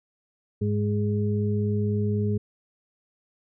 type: harmonic tone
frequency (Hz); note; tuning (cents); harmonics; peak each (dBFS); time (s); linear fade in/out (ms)
103.83; G#2; 0; 1 / 2 / 4; -24 / -27 / -30; 0.61-2.38; 10
effects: none